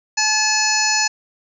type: harmonic tone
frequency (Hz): 860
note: A5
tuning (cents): -40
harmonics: 1 / 2 / 3 / 5 / 6 / 7 / 8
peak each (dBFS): -23 / -23 / -23 / -23 / -23 / -23 / -23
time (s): 0.17-1.08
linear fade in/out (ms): 10
effects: none